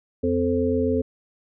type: harmonic tone with a mistuned harmonic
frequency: 87.6 Hz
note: F2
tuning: 6 cents sharp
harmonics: 1 / 3 / 5 / 6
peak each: -28 / -23 / -23 / -28 dBFS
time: 0.23-1.02 s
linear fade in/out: 10 ms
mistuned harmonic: 3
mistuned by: -36 cents
effects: none